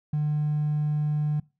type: tone with hard clipping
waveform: triangle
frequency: 150 Hz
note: D3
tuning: 37 cents sharp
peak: -23 dBFS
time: 0.13-1.4 s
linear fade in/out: 5 ms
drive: 4 dB
effects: noise-tail reverb RT60 0.3 s tail -23 dB re dry